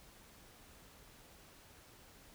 silence, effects pink hiss -60 dBFS RMS until 2.34 s

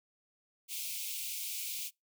white high-pass noise, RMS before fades -39 dBFS, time 0.68-1.91 s, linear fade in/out 50 ms, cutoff 2200 Hz, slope 96 dB/octave, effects noise-tail reverb RT60 0.2 s tail -26 dB re dry

